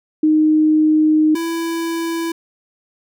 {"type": "tone pair in turn", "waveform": ["sine", "square"], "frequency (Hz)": [309.3, 332], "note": ["D#4", "E4"], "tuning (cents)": [-10, 12], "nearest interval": "minor second", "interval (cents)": 122, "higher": "second", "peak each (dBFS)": [-10, -20], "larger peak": "first", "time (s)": [[0.23, 1.35], [1.35, 2.32]], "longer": "first", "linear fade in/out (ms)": 5, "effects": []}